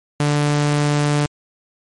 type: tone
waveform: sawtooth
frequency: 146.83 Hz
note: D3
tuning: in tune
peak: -11 dBFS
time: 0.2-1.26 s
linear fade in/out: 2 ms
effects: MP3 48 kbps